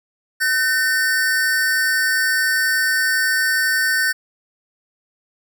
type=tone pair together; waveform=square; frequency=1523 / 1811.2 Hz; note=F#6 / A6; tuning=+50 / +50 cents; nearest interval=minor third; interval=300 cents; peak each=-19 / -20 dBFS; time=0.4-4.13 s; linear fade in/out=20 ms; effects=none